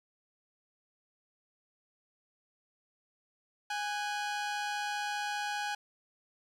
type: tone pair together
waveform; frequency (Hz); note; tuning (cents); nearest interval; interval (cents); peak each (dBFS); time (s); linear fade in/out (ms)
sawtooth; 825 / 1500; G#5 / F#6; -12 / +23; minor seventh; 1035; -30 / -36; 3.7-5.75; 5
effects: low-pass 7000 Hz 12 dB/octave + 10-bit